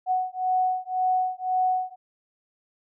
sine beating tone pair, 740 / 741.9 Hz, F#5 / F#5, 0 / +4 cents, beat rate 1.9 Hz, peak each -25 dBFS, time 0.06-1.96 s, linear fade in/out 50 ms, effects none

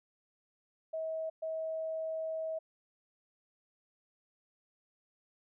sine tone bursts at uneven times, 641 Hz, E5, 49 cents flat, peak -34 dBFS, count 2, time 0.93-1.3 / 1.42-2.59 s, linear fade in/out 10 ms, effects none

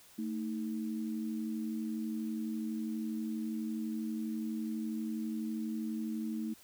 sine tone pair together, 222.5 / 314.7 Hz, A3 / D#4, +20 / +20 cents, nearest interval tritone, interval 600 cents, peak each -35 / -40 dBFS, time 0.18-6.54 s, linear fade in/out 10 ms, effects white hiss -59 dBFS RMS until 6.63 s

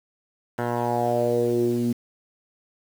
10% pulse tone with low-pass filter sweep, 119.8 Hz, A#2, 48 cents sharp, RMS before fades -23 dBFS, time 0.58-1.93 s, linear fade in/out 10 ms, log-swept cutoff 1300 to 250 Hz, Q 4.4, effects 7-bit

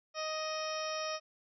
harmonic tone with a mistuned harmonic, 624 Hz, D#5, 5 cents sharp, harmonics 1 / 2 / 3 / 4 / 5 / 6 / 7 / 8 / 9, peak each -38 / -40 / -47 / -45 / -49 / -50 / -55 / -45 / -45 dBFS, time 0.14-1.2 s, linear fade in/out 50 ms, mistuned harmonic 8, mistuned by +65 cents, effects none

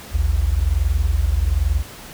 sine tone pair together, 56.32 / 77.5 Hz, A1 / D#2, +41 / -6 cents, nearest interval tritone, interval 553 cents, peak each -18 dBFS, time 0.11-1.84 s, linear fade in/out 50 ms, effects pink hiss -38 dBFS RMS until 2.13 s

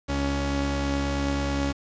sawtooth tone pair together, 69.3 / 280.1 Hz, C#2 / C#4, 0 / +18 cents, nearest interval 2 octaves, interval 2418 cents, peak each -23 / -23 dBFS, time 0.08-1.73 s, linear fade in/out 20 ms, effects resampled to 16000 Hz + 8-bit

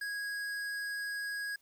sine tone with tanh clipping, 1652 Hz, G#6, 10 cents flat, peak -37 dBFS, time 0.01-1.56 s, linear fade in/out 5 ms, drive 16 dB, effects white hiss -70 dBFS RMS until 1.61 s

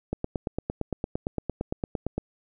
click train, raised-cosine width 2 ms, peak -14 dBFS, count 19, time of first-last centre 0.13-2.18 s, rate 8.78 Hz, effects none

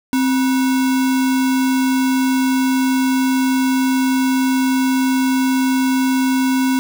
sine tone with sample-and-hold, 261.6 Hz, C4, in tune, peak -13 dBFS, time 0.13-6.79 s, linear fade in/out 0 ms, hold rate 1225 Hz, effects none

